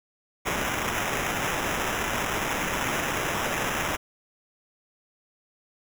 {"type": "noise with sample-and-hold", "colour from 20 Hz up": "white", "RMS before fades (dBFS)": -28, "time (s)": [0.45, 3.97], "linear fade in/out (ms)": 20, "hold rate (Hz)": 4410, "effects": []}